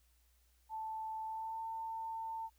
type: tone with pitch glide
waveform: sine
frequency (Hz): 880 to 898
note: A5 to A5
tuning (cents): 0 to +35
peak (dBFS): -39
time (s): 0.69-2.5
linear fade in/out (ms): 50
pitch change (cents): +35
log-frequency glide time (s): 1.25-1.62
effects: added 60 Hz sine -69 dBFS peak until 2.58 s + white hiss -75 dBFS RMS until 2.58 s